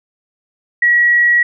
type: tone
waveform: sine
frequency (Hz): 1918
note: A#6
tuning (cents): +49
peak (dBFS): -8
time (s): 0.82-1.43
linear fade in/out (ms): 5
effects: none